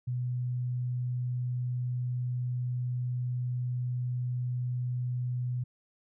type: tone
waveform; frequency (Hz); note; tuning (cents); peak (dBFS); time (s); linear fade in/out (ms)
sine; 124.1; B2; +9; -29; 0.07-5.64; 10
effects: none